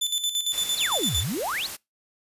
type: tone with tremolo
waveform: sawtooth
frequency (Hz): 3514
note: A7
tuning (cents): -3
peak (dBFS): -19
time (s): 0.01-1.24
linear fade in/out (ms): 10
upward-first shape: square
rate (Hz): 8.8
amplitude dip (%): 65
type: noise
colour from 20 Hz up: white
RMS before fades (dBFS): -35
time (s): 0.52-1.77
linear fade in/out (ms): 20
type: exponential two-way sweep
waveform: sine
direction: down then up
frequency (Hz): 4734 to 68.7 to 4734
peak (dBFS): -26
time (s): 0.77-1.67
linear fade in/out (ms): 10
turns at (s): 1.18
effects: noise-tail reverb RT60 0.2 s tail -23 dB re dry + resampled to 32000 Hz